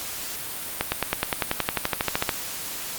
accelerating click train, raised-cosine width 0.3 ms, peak -5 dBFS, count 18, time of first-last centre 0.81-2.292 s, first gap 110 ms, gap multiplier 0.97, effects white hiss -33 dBFS RMS until 2.98 s + Opus 48 kbps

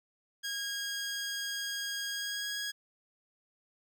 15% pulse tone with pitch glide, 1633 to 1654.8 Hz, G#6 to G#6, -30 to -7 cents, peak -28 dBFS, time 0.43-2.72 s, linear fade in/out 20 ms, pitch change +23 cents, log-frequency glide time 2.1-2.58 s, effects none

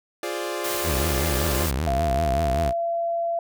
sawtooth chord, D half-diminished seventh, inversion first, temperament equal, 349.2 / 415.3 / 523.3 / 587.3 Hz, F4 / Ab4 / C5 / D5, 0 / 0 / 0 / 0 cents, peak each -27 / -29 / -31 / -28 dBFS, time 0.23-1.66 s, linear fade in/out 2 ms
white noise, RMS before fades -30 dBFS, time 0.64-1.71 s, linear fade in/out 5 ms
sawtooth tone with vibrato, 72.2 Hz, D2, 29 cents flat, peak -19 dBFS, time 0.83-2.73 s, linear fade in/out 50 ms, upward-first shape triangle, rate 5.2 Hz, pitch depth 290 cents each way
sine tone with pitch glide, 685 to 678.3 Hz, F5 to E5, -34 to +49 cents, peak -22 dBFS, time 1.87-3.39 s, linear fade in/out 2 ms, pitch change -17 cents, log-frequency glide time 2.16-2.77 s
effects none

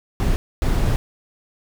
brown noise bursts at uneven times, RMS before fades -18 dBFS, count 2, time 0.2-0.36 / 0.62-0.96 s, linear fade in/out 0 ms, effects none

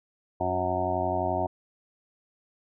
harmonic tone with a mistuned harmonic, 91.6 Hz, F#2, 17 cents flat, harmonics 1 / 2 / 3 / 4 / 6 / 7 / 8 / 9 / 10, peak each -34 / -39 / -36 / -34 / -38 / -30 / -30 / -39 / -34 dBFS, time 0.4-1.47 s, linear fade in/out 10 ms, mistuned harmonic 4, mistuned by -16 cents, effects none

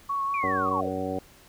sine tone with vibrato, 1108.7 Hz, C#6, in tune, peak -25 dBFS, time 0.09-0.81 s, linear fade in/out 10 ms, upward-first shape sine, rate 5.1 Hz, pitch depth 17 cents each way
sine linear sweep, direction down, 2445 to 430.8 Hz, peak -31 dBFS, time 0.34-0.89 s, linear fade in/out 2 ms
harmonic tone, 94 Hz, F#2, 28 cents sharp, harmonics 1 / 2 / 3 / 4 / 5 / 6 / 8, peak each -39 / -37 / -33 / -38 / -34 / -34 / -35 dBFS, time 0.43-1.19 s, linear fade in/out 5 ms
effects pink hiss -54 dBFS RMS until 1.48 s

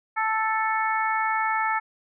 harmonic tone, 440 Hz, A4, in tune, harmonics 2 / 3 / 4 / 5, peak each -25 / -27 / -29 / -31 dBFS, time 0.16-1.8 s, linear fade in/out 20 ms, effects none

